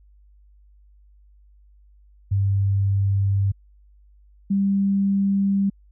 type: tone pair in turn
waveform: sine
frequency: 98.7 / 197.4 Hz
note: G2 / G3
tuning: +12 / +12 cents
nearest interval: octave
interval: 1200 cents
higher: second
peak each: -17 dBFS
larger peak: neither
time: 2.31-3.52 / 4.5-5.7 s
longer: first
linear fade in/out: 10 ms
effects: added 50 Hz sine -50 dBFS peak until 5.91 s